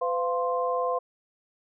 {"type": "tone cluster", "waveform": "sine", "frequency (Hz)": [507, 695, 1048], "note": ["B4", "F5", "C6"], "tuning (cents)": [45, -9, 2], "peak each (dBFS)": [-27, -30, -29], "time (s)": [0.01, 0.99], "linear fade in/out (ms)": 10, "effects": []}